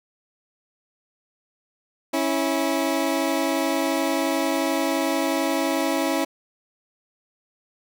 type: tone pair together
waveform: 20% pulse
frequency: 275.5 / 326.9 Hz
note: C#4 / E4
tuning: -11 / -14 cents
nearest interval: minor third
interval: 297 cents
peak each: -19 dBFS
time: 2.13-6.25 s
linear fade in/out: 10 ms
effects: none